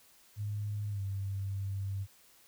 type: tone with pitch glide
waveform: sine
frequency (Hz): 103.83 to 98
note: G#2 to G2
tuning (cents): 0 to 0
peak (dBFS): -33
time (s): 0.36-2.07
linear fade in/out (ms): 50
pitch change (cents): -100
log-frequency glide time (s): 0.89-1.01
effects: white hiss -62 dBFS RMS until 2.47 s